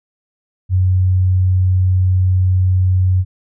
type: tone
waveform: sine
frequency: 92.5 Hz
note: F#2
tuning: in tune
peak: -10 dBFS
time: 0.69-3.25 s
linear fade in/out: 50 ms
effects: none